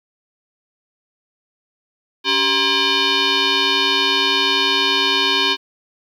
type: tone with frequency modulation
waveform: sine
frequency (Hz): 280.6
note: C#4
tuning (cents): +21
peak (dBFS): -13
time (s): 2.24-5.57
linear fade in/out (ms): 50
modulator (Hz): 670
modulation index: 6.1
effects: tanh soft clip ceiling -9 dBFS + 9-bit